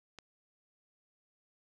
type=click; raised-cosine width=0.2 ms; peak=-30 dBFS; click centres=0.187 s; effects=none